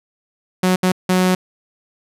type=tone bursts at uneven times; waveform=sawtooth; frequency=184 Hz; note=F#3; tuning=9 cents flat; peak=-9 dBFS; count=3; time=0.63-0.76 / 0.83-0.92 / 1.09-1.35 s; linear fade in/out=5 ms; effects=resampled to 32000 Hz